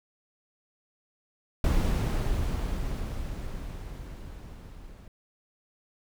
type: noise with level ramp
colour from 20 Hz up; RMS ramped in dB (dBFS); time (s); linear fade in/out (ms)
brown; -23 to -47; 1.64-5.08; 2
effects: none